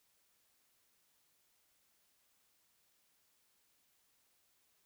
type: silence
effects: white hiss -75 dBFS RMS until 4.85 s